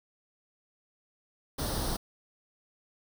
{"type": "noise with comb filter", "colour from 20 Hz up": "pink", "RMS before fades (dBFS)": -32, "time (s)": [1.58, 1.97], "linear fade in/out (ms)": 10, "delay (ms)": 0.21, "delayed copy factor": 0.7, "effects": []}